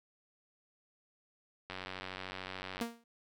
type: click train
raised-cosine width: 0.3 ms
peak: -25 dBFS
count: 106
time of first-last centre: 1.7-2.823 s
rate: 93.5 Hz
type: tone with exponential decay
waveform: sawtooth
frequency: 233.1 Hz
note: A#3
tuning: in tune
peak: -27 dBFS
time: 2.81-3.04 s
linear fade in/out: 2 ms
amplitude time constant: 49 ms
effects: none